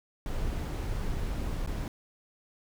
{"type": "noise with dropouts", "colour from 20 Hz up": "brown", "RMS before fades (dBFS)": -32, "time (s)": [0.26, 1.88], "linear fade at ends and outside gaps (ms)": 1, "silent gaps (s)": [1.663, 1.673], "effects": []}